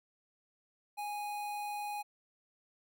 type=tone with notch filter; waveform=square; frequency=828 Hz; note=G#5; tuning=5 cents flat; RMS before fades=-39 dBFS; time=0.97-2.03 s; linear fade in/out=20 ms; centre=5300 Hz; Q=1.8; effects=none